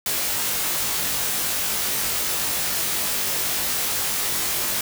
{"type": "noise with comb filter", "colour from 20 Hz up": "white", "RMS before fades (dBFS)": -24, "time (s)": [0.06, 4.81], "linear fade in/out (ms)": 2, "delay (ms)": 20, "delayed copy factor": 0.95, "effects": []}